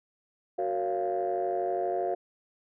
sine chord, Gb major seventh, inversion none, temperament just, 370 / 462.5 / 555 / 693.7 Hz, Gb4 / Bb4 / Db5 / F5, 0 / -14 / +2 / -12 cents, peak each -31 / -34 / -34 / -29 dBFS, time 0.58-2.15 s, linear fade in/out 10 ms, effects tanh soft clip ceiling -20 dBFS

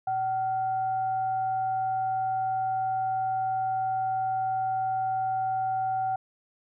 sine tone with frequency modulation, 760 Hz, F#5, 46 cents sharp, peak -25 dBFS, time 0.07-6.16 s, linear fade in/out 5 ms, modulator 643 Hz, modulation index 0.22, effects none

